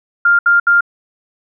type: tone bursts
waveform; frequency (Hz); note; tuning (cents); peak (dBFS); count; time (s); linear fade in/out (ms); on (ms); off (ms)
sine; 1400; F6; +4; -7; 3; 0.25-0.808; 5; 140; 69
effects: none